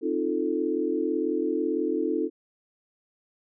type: chord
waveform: sine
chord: F dominant seventh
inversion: second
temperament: equal with one note detuned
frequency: 265.1 / 311.1 / 349.2 / 440 Hz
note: C4 / Eb4 / F4 / A4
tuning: +23 / 0 / 0 / 0 cents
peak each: -32 / -28 / -29 / -29 dBFS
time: 0.01-2.3 s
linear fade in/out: 50 ms
effects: none